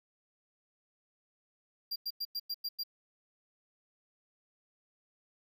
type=tone bursts; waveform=square; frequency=4762 Hz; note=D8; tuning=23 cents sharp; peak=-34 dBFS; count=7; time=1.91-2.836 s; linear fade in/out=10 ms; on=50 ms; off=96 ms; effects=12-bit